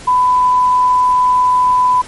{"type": "tone", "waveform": "sine", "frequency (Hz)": 1000, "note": "B5", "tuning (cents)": 21, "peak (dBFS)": -8, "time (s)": [0.07, 2.02], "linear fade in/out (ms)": 10, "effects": ["pink hiss -34 dBFS RMS until 2.07 s", "MP3 48 kbps"]}